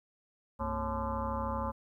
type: tone with frequency modulation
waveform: sine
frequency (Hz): 547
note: C#5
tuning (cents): -23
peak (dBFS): -31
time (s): 0.59-1.72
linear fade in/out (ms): 20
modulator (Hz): 161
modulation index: 3.9
effects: 12-bit